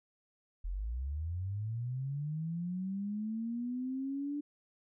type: linear sweep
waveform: sine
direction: up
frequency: 40 to 293.7 Hz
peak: -34 dBFS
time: 0.64-4.41 s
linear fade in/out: 10 ms
effects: none